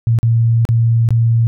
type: tone with dropouts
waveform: sine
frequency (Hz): 115.4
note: A#2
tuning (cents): -17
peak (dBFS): -9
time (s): 0.07-1.47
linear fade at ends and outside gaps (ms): 0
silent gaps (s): 0.188-0.23 / 0.652-0.689 / 1.089-1.106
effects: none